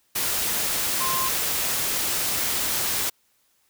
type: tone in noise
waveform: sine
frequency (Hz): 1051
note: C6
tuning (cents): +7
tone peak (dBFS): -26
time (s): 1-1.29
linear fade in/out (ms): 10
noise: white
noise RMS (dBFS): -25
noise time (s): 0.15-3.1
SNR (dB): -4
effects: white hiss -66 dBFS RMS until 3.69 s